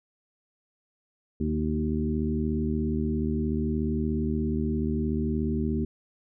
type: harmonic tone with a mistuned harmonic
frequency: 76.9 Hz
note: D#2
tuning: 20 cents flat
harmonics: 1 / 2 / 3 / 4 / 5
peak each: -30 / -32 / -28 / -34 / -34 dBFS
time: 1.4-5.85 s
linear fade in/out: 5 ms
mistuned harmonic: 4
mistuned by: +21 cents
effects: none